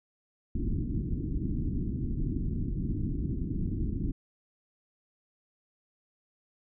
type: low-pass noise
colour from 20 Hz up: pink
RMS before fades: -31 dBFS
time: 0.55-4.12 s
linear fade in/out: 5 ms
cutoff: 330 Hz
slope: 48 dB/octave
effects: none